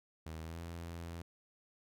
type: tone with pitch glide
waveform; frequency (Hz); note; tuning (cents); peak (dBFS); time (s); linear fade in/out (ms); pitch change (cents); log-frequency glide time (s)
sawtooth; 80 to 84.46; D#2 to E2; +49 to +43; -39; 0.26-1.22; 5; +94; 0.42-0.6
effects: none